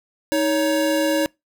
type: tone pair together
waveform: square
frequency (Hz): 314.3 / 560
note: D#4 / C#5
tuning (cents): +18 / +18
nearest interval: minor seventh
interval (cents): 1000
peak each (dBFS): -21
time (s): 0.32-1.26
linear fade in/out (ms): 0
effects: noise-tail reverb RT60 0.2 s tail -25 dB re dry